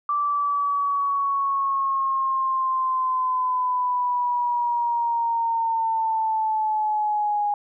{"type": "linear sweep", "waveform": "sine", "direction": "down", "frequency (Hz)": [1170, 823], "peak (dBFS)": -20, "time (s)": [0.09, 7.54], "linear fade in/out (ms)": 2, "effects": []}